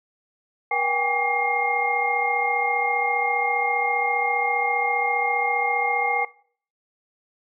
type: tone cluster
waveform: sine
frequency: 479.8 / 779 / 814 / 1151 / 2127 Hz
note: A#4 / G5 / G#5 / D6 / C7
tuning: +50 / -11 / -35 / -35 / +28 cents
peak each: -31 / -27 / -24 / -31 / -24 dBFS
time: 0.71-6.25 s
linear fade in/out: 5 ms
effects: noise-tail reverb RT60 0.5 s tail -20 dB re dry